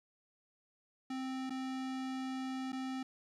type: tone with dropouts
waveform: square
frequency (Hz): 261.6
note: C4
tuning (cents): 0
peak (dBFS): -38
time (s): 1.1-3.03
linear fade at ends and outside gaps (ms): 5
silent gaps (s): 1.497-1.504 / 2.721-2.728
effects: low-pass 6000 Hz 12 dB/octave + 12-bit